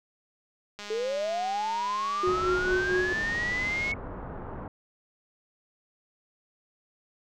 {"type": "click train", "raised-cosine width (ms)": 0.2, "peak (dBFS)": -23, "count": 645, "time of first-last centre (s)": [0.79, 3.916], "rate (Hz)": 206}
{"type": "linear sweep", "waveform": "sine", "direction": "up", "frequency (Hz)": [421.3, 2217], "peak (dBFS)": -27, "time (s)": [0.9, 3.94], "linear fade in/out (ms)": 5}
{"type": "tone with tremolo", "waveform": "triangle", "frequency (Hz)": 366.1, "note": "F#4", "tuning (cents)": -18, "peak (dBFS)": -21, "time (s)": [2.23, 3.13], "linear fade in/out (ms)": 5, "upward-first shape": "sine", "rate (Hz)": 4.4, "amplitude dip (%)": 65}
{"type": "low-pass noise", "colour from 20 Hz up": "pink", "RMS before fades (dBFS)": -38, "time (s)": [2.27, 4.68], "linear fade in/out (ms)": 2, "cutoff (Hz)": 1300, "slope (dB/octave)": 24}
{"effects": []}